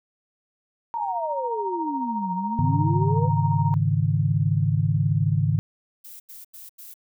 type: tone with tremolo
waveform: sine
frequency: 932.3 Hz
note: A#5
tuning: in tune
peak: -24 dBFS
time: 0.94-3.74 s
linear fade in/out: 0 ms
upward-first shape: sine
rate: 14 Hz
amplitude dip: 55%
type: exponential two-way sweep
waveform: sine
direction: down then up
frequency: 915 to 176.7 to 518 Hz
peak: -27 dBFS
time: 0.94-3.3 s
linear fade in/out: 50 ms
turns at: 2.33 s
type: chord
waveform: sine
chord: Ab suspended fourth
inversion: none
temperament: equal with one note detuned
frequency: 103.83 / 138.59 / 157.19 Hz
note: Ab2 / Db3 / Eb3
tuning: 0 / 0 / +18 cents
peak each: -23 dBFS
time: 2.59-5.59 s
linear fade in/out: 0 ms
type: noise bursts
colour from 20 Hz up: violet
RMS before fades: -42 dBFS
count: 4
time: 6.04-6.941 s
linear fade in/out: 10 ms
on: 160 ms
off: 87 ms
effects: none